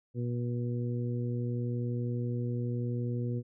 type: harmonic tone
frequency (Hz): 120.8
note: B2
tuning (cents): -38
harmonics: 1 / 2 / 3 / 4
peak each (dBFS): -31 / -37 / -41 / -43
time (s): 0.14-3.43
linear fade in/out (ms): 50
effects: none